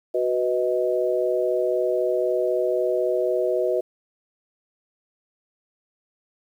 sine chord, B major, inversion second, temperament equal with one note detuned, 370 / 493.9 / 628 Hz, F#4 / B4 / D#5, 0 / 0 / +16 cents, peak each -24 dBFS, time 0.14-3.81 s, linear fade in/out 10 ms, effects 9-bit

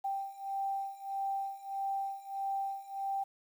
sine beating tone pair, 784 / 785.6 Hz, G5 / G5, 0 / +4 cents, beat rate 1.6 Hz, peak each -38 / -36 dBFS, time 0.04-3.24 s, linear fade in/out 10 ms, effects 10-bit

